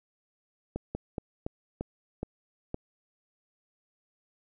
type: slowing click train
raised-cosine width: 2 ms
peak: -19 dBFS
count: 7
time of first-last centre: 0.76-2.744 s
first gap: 190 ms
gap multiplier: 1.22
effects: none